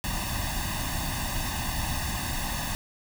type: noise with comb filter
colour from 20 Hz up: pink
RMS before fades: -30 dBFS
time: 0.04-2.75 s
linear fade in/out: 0 ms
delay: 1.1 ms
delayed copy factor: +1
effects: none